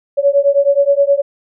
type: beating tone pair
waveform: sine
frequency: 558 / 567.5 Hz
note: C#5 / C#5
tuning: +11 / +41 cents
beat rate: 9.5 Hz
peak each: -12 dBFS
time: 0.17-1.22 s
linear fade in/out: 20 ms
effects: none